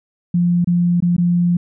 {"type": "tone with dropouts", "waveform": "sine", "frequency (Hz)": 174.61, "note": "F3", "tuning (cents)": 0, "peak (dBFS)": -12, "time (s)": [0.34, 1.57], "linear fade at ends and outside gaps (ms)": 5, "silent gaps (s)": [[0.645, 0.672], [1.004, 1.023], [1.166, 1.18]], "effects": []}